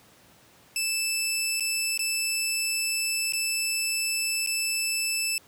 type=tone with dropouts; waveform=15% pulse; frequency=2637 Hz; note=E7; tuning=in tune; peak=-18 dBFS; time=0.76-5.38 s; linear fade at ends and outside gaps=1 ms; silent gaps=1.598-1.606 / 1.976-1.992 / 3.323-3.334 / 4.463-4.472 s; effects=pink hiss -56 dBFS RMS until 5.47 s + high-pass 100 Hz 12 dB/octave